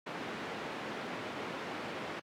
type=band-pass noise; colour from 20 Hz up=pink; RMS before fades=-41 dBFS; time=0.06-2.2 s; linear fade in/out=10 ms; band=210 to 2400 Hz; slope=12 dB/octave; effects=high-pass 100 Hz 12 dB/octave + AAC 64 kbps